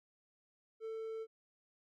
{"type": "tone", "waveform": "triangle", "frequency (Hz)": 445.2, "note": "A4", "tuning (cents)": 20, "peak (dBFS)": -38, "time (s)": [0.8, 1.27], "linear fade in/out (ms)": 50, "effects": []}